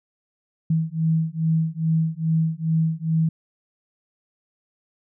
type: beating tone pair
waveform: sine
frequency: 160 / 162.4 Hz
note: D#3 / E3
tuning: +49 / -26 cents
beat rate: 2.4 Hz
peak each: -22 dBFS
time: 0.7-3.29 s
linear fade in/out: 5 ms
effects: none